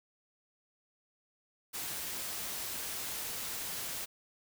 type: noise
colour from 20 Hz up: white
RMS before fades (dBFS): -39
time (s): 1.73-4.06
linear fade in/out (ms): 20
effects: none